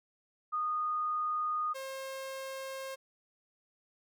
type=tone pair in turn; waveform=sine / sawtooth; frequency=1232 / 534.1 Hz; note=D#6 / C5; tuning=-17 / +36 cents; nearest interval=octave + major second; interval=1447 cents; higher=first; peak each=-30 / -35 dBFS; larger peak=first; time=0.52-1.74 / 1.74-2.96 s; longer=neither; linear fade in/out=20 ms; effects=none